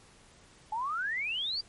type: exponential sweep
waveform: sine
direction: up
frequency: 839 to 4801 Hz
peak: -30 dBFS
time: 0.72-1.61 s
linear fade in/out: 5 ms
effects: pink hiss -58 dBFS RMS until 1.68 s + MP3 48 kbps